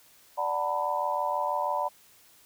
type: chord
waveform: sine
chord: B minor seventh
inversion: first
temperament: equal with one note detuned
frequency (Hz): 587.3 / 740 / 901.6 / 987.8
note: D5 / F#5 / A5 / B5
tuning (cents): 0 / 0 / +42 / 0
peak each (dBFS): -32 / -34 / -31 / -30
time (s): 0.37-1.89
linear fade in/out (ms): 20
effects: white hiss -58 dBFS RMS until 2.45 s